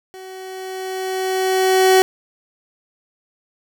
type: tone with level ramp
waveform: 30% pulse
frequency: 376.5 Hz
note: F#4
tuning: 30 cents sharp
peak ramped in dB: -32 to -6 dBFS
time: 0.14-2.02 s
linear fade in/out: 0 ms
effects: none